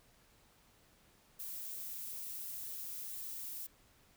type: noise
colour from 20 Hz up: violet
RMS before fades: -44 dBFS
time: 1.39-3.67 s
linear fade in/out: 10 ms
effects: pink hiss -67 dBFS RMS until 4.16 s